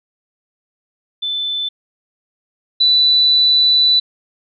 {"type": "tone pair in turn", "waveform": "sine", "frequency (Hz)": [3520, 3976], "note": ["A7", "B7"], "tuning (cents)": [0, 11], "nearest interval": "major second", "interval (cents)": 211, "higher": "second", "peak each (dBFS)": [-18, -9], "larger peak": "second", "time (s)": [[1.22, 1.69], [2.8, 4]], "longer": "second", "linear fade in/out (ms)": 10, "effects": []}